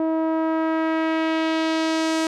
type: tone with low-pass filter sweep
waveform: sawtooth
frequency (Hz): 320.8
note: E4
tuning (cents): -47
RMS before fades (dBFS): -22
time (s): 0-2.27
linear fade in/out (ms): 2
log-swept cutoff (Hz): 710 to 7900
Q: 1.1
effects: none